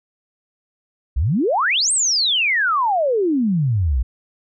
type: exponential two-way sweep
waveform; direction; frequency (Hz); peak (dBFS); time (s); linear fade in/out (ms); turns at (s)
sine; up then down; 55.5 to 8800 to 55.5; -15; 1.16-4.03; 10; 1.92
effects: none